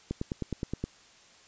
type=click train; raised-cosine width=3 ms; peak=-18 dBFS; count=8; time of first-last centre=0.11-0.84 s; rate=9.59 Hz; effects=white hiss -57 dBFS RMS until 1.47 s + resampled to 16000 Hz